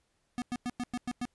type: tone bursts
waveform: square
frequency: 245.3 Hz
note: B3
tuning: 12 cents flat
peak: -32 dBFS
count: 7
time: 0.38-1.253 s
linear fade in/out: 0 ms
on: 39 ms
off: 100 ms
effects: pink hiss -75 dBFS RMS until 1.34 s + resampled to 24000 Hz